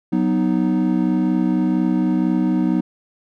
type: chord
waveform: triangle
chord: B major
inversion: second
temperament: equal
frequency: 185 / 246.9 / 311.1 Hz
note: F#3 / B3 / D#4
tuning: 0 / 0 / 0 cents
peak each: -18 dBFS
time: 0.12-2.81 s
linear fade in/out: 10 ms
effects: none